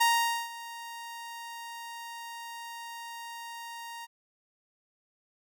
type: tone with ADSR envelope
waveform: sawtooth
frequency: 932.3 Hz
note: A#5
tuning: in tune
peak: -17 dBFS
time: 0-4.07 s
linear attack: 13 ms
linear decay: 470 ms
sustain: -19 dB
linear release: 31 ms
effects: none